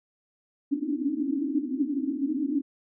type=band-pass noise; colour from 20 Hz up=pink; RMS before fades=-28 dBFS; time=0.71-2.62 s; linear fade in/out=10 ms; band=260 to 310 Hz; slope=96 dB/octave; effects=none